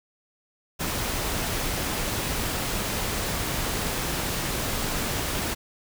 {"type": "noise", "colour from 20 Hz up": "pink", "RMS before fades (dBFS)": -28, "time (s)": [0.79, 5.55], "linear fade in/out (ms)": 20, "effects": []}